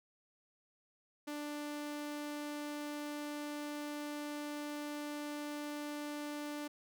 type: tone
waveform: sawtooth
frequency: 294.7 Hz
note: D4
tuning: 6 cents sharp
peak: -36 dBFS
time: 1.27-6.68 s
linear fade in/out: 10 ms
effects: none